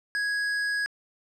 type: tone with hard clipping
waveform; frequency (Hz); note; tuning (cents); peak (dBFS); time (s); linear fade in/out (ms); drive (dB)
sine; 1661.2; G#6; 0; -27; 0.15-0.86; 0; 11
effects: low-pass 8000 Hz 12 dB/octave